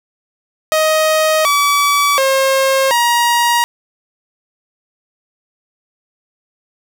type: tone with pitch steps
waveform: sawtooth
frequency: 627 / 1146 / 536 / 949 Hz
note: D#5 / D6 / C5 / A#5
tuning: +13 / -43 / +42 / +31 cents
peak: -7 dBFS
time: 0.72-3.64 s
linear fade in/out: 0 ms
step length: 730 ms
effects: none